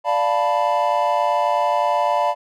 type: chord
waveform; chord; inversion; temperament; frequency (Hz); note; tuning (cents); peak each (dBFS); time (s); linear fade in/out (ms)
triangle; B half-diminished seventh; first; equal; 587.3 / 698.5 / 880 / 987.8; D5 / F5 / A5 / B5; 0 / 0 / 0 / 0; -20; 0.04-2.35; 50
effects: none